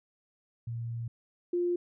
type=tone pair in turn; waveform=sine; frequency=116.54 / 351.2 Hz; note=A#2 / F4; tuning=0 / +10 cents; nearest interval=octave + perfect fifth; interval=1910 cents; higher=second; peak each=-33 / -26 dBFS; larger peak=second; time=0.67-1.08 / 1.53-1.76 s; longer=first; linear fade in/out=5 ms; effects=none